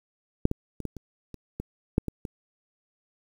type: clicks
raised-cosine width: 3 ms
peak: -6 / -14 / -23 / -18 / -26 / -27 / -19 / -7 / -18 / -21 dBFS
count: 10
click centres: 0.454 / 0.514 / 0.803 / 0.853 / 0.967 / 1.343 / 1.6 / 1.981 / 2.083 / 2.252 s
effects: 8-bit